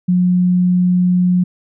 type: tone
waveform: sine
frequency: 180 Hz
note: F#3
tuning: 47 cents flat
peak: -10 dBFS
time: 0.08-1.44 s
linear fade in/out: 10 ms
effects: none